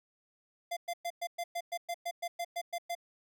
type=tone bursts; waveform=square; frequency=691 Hz; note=F5; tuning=19 cents flat; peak=-34 dBFS; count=14; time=0.71-2.952 s; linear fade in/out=10 ms; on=58 ms; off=110 ms; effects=none